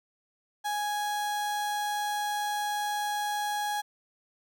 35% pulse tone, 830.6 Hz, G#5, in tune, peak -27 dBFS, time 0.64-3.82 s, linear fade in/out 20 ms, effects none

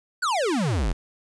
square exponential sweep, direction down, 1570 to 37.61 Hz, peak -22 dBFS, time 0.22-0.93 s, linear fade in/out 10 ms, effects resampled to 22050 Hz + 9-bit

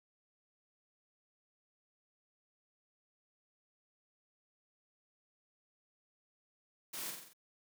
white noise with echo, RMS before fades -43 dBFS, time 6.93-7.11 s, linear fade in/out 10 ms, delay 45 ms, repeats 5, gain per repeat -4 dB, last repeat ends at 7.335 s, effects high-pass 150 Hz 12 dB/octave

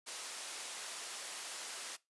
white band-pass noise, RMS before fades -45 dBFS, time 0.06-1.97 s, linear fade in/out 20 ms, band 450 to 10000 Hz, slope 12 dB/octave, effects noise-tail reverb RT60 0.2 s tail -20 dB re dry + resampled to 24000 Hz

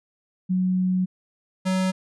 sine / square tone pair in turn, 184.4 / 187.19 Hz, F#3 / F#3, -6 / +20 cents, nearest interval unison, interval 26 cents, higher second, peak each -19 / -21 dBFS, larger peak first, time 0.49-1.06 / 1.65-1.92 s, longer first, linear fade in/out 20 ms, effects resampled to 24000 Hz

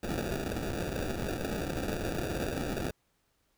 violet noise with sample-and-hold, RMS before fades -34 dBFS, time 0.03-2.91 s, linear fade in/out 2 ms, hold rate 1050 Hz, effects pink hiss -74 dBFS RMS until 3.57 s

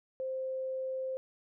sine tone, 523.3 Hz, C5, in tune, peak -33 dBFS, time 0.2-1.17 s, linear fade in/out 0 ms, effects none

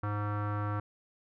square tone with low-pass filter, 103.83 Hz, G#2, in tune, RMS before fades -33 dBFS, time 0.03-0.8 s, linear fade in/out 5 ms, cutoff 1300 Hz, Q 4.8, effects none

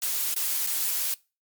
blue noise with dropouts, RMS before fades -27 dBFS, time 0.02-1.14 s, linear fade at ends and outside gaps 2 ms, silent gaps 0.341-0.362 / 0.666-0.67 s, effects noise-tail reverb RT60 0.3 s tail -23 dB re dry + MP3 96 kbps

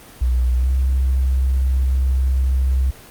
sine tone with pitch glide, 61.7 to 65.37 Hz, B1 to C2, -1 to -1 cents, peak -14 dBFS, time 0.21-2.91 s, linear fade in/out 10 ms, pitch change +100 cents, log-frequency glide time 0.56-0.71 s, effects pink hiss -42 dBFS RMS until 3.1 s + Opus 24 kbps

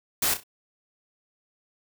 white noise with echo, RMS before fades -24 dBFS, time 0.22-0.34 s, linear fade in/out 5 ms, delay 32 ms, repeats 3, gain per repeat -10 dB, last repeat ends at 0.436 s, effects none

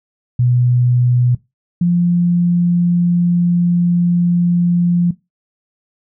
sine tone pair in turn, 123.3 / 174.37 Hz, B2 / F3, -2 / -2 cents, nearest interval tritone, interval 600 cents, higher second, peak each -10 dBFS, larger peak neither, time 0.39-1.35 / 1.81-5.11 s, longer second, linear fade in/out 5 ms, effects noise-tail reverb RT60 0.2 s tail -18 dB re dry

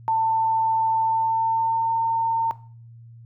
sine tone with pitch glide, 893 to 908.6 Hz, A5 to A#5, +25 to -45 cents, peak -18 dBFS, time 0.08-2.51 s, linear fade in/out 0 ms, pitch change +30 cents, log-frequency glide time 1-1.97 s, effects noise-tail reverb RT60 0.4 s tail -17 dB re dry + added 116 Hz sine -42 dBFS peak until 3.25 s

